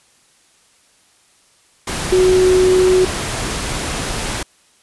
sine tone in noise, 370 Hz, F#4, in tune, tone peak -9 dBFS, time 2.12-3.05 s, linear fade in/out 5 ms, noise pink, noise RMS -22 dBFS, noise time 1.87-4.43 s, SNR +10 dB, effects white hiss -54 dBFS RMS until 4.82 s + resampled to 24000 Hz

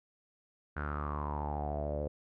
sawtooth tone with low-pass filter sweep, 73.7 Hz, D2, 7 cents sharp, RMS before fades -36 dBFS, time 0.76-2.08 s, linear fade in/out 10 ms, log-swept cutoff 1500 to 530 Hz, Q 7.9, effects none

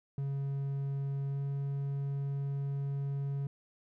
triangle tone with pitch glide, 138.59 to 139.47 Hz, C#3 to C#3, 0 to +11 cents, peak -30 dBFS, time 0.18-3.47 s, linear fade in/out 2 ms, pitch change +11 cents, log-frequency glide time 1.29-1.4 s, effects none

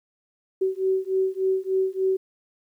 sine beating tone pair, 378.1 / 381.5 Hz, F#4 / G4, +38 / -47 cents, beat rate 3.4 Hz, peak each -24 dBFS, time 0.61-2.17 s, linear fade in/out 10 ms, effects 10-bit

